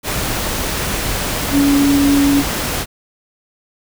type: tone in noise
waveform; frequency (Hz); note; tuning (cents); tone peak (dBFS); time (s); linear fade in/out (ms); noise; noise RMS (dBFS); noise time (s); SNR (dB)
sine; 282.2; C#4; +31; -10; 1.51-2.44; 50; pink; -20; 0.03-2.86; +7
effects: none